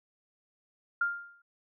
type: tone with exponential decay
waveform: sine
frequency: 1400 Hz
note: F6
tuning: 4 cents sharp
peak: -23 dBFS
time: 1.01-1.42 s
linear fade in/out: 5 ms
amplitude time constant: 89 ms
effects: none